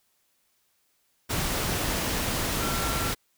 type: tone in noise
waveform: sine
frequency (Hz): 1359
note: F6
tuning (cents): -48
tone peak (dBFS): -34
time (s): 2.59-3.12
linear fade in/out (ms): 20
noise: pink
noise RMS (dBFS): -28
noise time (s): 1.29-3.15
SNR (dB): -9
effects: white hiss -70 dBFS RMS until 3.37 s